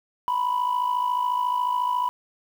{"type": "tone with amplitude modulation", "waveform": "sine", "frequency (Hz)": 987.8, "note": "B5", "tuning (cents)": 0, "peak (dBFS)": -16, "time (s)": [0.28, 2.09], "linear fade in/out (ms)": 0, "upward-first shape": "sine", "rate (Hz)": 54.1, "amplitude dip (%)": 75, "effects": ["tanh soft clip ceiling -18 dBFS", "8-bit"]}